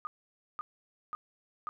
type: tone bursts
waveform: sine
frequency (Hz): 1227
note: D#6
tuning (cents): -25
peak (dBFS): -34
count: 4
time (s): 0.05-1.69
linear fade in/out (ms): 0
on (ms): 20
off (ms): 520
effects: none